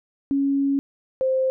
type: tone pair in turn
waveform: sine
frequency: 277.2 / 523.3 Hz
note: C#4 / C5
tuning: 0 / 0 cents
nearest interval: major seventh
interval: 1100 cents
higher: second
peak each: -18 dBFS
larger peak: neither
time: 0.31-0.79 / 1.21-1.5 s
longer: first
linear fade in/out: 0 ms
effects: none